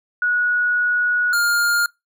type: tone pair in turn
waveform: sine / square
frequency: 1460 / 1410.3 Hz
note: F#6 / F6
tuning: -24 / +17 cents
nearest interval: minor second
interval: 59 cents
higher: first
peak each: -16 dBFS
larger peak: neither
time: 0.22-1.33 / 1.33-1.86 s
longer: first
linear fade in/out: 2 ms
effects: noise-tail reverb RT60 0.2 s tail -24 dB re dry